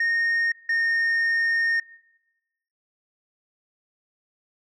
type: tone pair in turn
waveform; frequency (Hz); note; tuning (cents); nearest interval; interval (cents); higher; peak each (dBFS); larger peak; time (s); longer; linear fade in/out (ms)
sine; 1847 / 1836.8; A#6 / A#6; -16 / -26; unison; 10; first; -17; neither; 0-0.52 / 0.69-1.8; second; 5
effects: noise-tail reverb RT60 1.0 s tail -23 dB re dry + tanh soft clip ceiling -19 dBFS